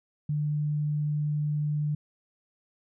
sine tone, 149.1 Hz, D3, 27 cents sharp, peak -25 dBFS, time 0.29-1.95 s, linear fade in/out 5 ms, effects none

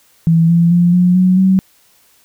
sine tone with pitch steps, 164.81 / 169.44 / 174.21 / 179.1 / 184.14 / 189.32 Hz, E3 / E3 / F3 / F3 / F#3 / F#3, 0 / +48 / -4 / +44 / -8 / +40 cents, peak -7 dBFS, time 0.27-1.59 s, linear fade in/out 0 ms, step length 220 ms, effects white hiss -52 dBFS RMS until 2.24 s

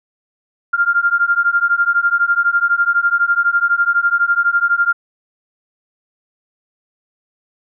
sine beating tone pair, 1392 / 1404 Hz, F6 / F6, -6 / +9 cents, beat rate 12 Hz, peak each -15 dBFS, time 0.73-4.93 s, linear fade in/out 10 ms, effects none

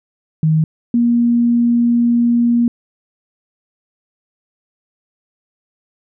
sine tone pair in turn, 157.2 / 237.2 Hz, D#3 / A#3, +18 / +30 cents, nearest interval perfect fifth, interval 712 cents, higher second, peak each -10 dBFS, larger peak neither, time 0.43-0.64 / 0.94-2.68 s, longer second, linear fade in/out 2 ms, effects none

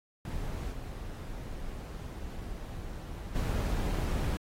brown noise with level steps, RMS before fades -36 / -40 / -30 dBFS, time 0.25-4.37 s, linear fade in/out 2 ms, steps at 0.71 / 3.35 s, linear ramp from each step 10 ms, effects AAC 48 kbps

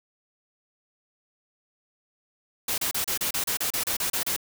white noise bursts, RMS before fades -27 dBFS, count 13, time 2.68-4.364 s, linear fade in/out 5 ms, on 100 ms, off 32 ms, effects none

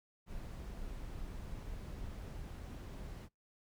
brown noise, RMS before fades -45 dBFS, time 0.26-3.29 s, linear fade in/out 50 ms, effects noise-tail reverb RT60 0.2 s tail -26 dB re dry

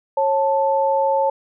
sine tone pair together, 546.4 / 880 Hz, C#5 / A5, -25 / 0 cents, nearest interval minor sixth, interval 825 cents, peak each -18 / -18 dBFS, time 0.17-1.3 s, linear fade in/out 5 ms, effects none

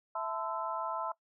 harmonic tone with a mistuned harmonic, 220 Hz, A3, in tune, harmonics 3 / 4 / 5 / 6, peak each -39 / -39 / -38 / -39 dBFS, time 0.15-1.12 s, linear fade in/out 5 ms, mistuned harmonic 5, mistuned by -120 cents, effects noise-tail reverb RT60 0.1 s tail -20 dB re dry

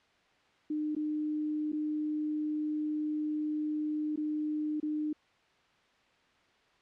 sine tone with dropouts, 303.7 Hz, D#4, 42 cents flat, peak -30 dBFS, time 0.7-5.13 s, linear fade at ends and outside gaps 5 ms, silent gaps 0.951-0.964 / 1.72-1.729 / 4.16-4.174 / 4.801-4.828 s, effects white hiss -66 dBFS RMS until 6.81 s + low-pass 3000 Hz 12 dB/octave

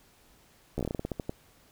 slowing click train, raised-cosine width 2 ms, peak -18 dBFS, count 13, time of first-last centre 0.78-1.295 s, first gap 13 ms, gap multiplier 1.2, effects pink hiss -61 dBFS RMS until 1.71 s

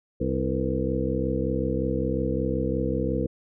harmonic tone with a mistuned harmonic, 65.41 Hz, C2, in tune, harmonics 1 / 2 / 3 / 4 / 5 / 7 / 8, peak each -31 / -31 / -31 / -31 / -31 / -31 / -31 dBFS, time 0.2-3.27 s, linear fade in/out 10 ms, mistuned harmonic 8, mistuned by -75 cents, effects none

